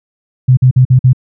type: tone bursts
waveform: sine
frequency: 127.9 Hz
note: C3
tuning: 39 cents flat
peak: -3 dBFS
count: 5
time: 0.48-1.132 s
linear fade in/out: 10 ms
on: 92 ms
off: 48 ms
effects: none